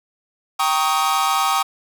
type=chord; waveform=45% pulse; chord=Eb dominant seventh; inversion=first; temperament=equal with one note detuned; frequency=784 / 932.3 / 1108.7 / 1256.8 Hz; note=G5 / Bb5 / Db6 / Eb6; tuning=0 / 0 / 0 / +17 cents; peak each=-22 / -25 / -22 / -21 dBFS; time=0.59-1.63 s; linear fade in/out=10 ms; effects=none